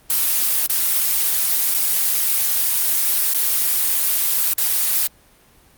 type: noise with dropouts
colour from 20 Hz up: blue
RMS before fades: -18 dBFS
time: 0.1-5.07 s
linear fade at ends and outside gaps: 1 ms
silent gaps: 0.664-0.697 / 1.742-1.746 / 3.336-3.346 / 4.535-4.581 s
effects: pink hiss -52 dBFS RMS until 5.77 s + Opus 32 kbps